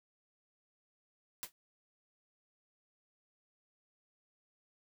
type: noise with exponential decay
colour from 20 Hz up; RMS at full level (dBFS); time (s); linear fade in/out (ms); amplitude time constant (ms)
white; -37; 1.43-1.52; 0; 18
effects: none